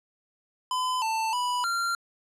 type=tone with pitch steps; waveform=square; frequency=1013 / 889 / 985 / 1381 Hz; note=B5 / A5 / B5 / F6; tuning=+44 / +18 / -5 / -20 cents; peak=-26 dBFS; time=0.71-1.95 s; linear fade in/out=2 ms; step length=310 ms; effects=low-pass 10000 Hz 12 dB/octave